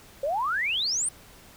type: exponential sweep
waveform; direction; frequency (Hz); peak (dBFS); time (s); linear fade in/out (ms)
sine; up; 529 to 9397; -24; 0.23-1.09; 5
effects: pink hiss -51 dBFS RMS until 1.56 s